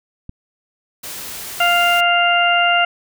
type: click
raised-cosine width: 5 ms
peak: -19 dBFS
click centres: 0.294 s
type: noise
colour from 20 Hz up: white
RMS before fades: -30 dBFS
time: 1.03-2.01 s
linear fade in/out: 10 ms
type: harmonic tone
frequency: 698 Hz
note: F5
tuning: 1 cent flat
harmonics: 1 / 2 / 3 / 4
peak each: -16 / -17 / -22 / -17 dBFS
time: 1.6-2.85 s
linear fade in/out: 5 ms
effects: none